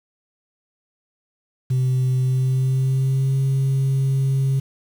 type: tone with pitch glide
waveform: sine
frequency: 128.7 to 134.79 Hz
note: C3 to C#3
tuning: -28 to -48 cents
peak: -14 dBFS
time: 1.7-4.6 s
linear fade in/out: 10 ms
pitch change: +80 cents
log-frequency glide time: 2.18-3.37 s
effects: tanh soft clip ceiling -15 dBFS + 7-bit